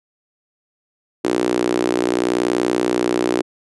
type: tone with high-pass filter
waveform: sawtooth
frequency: 60.7 Hz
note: B1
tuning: 29 cents flat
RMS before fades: -19 dBFS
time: 1.24-3.42 s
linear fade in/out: 10 ms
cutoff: 340 Hz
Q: 4
effects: resampled to 24000 Hz